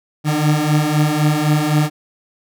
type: beating tone pair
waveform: 30% pulse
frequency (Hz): 148.7 / 152.6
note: D3 / D#3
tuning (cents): +22 / -33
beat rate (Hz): 3.9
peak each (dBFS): -15 / -13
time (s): 0.24-1.9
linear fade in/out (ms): 50
effects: none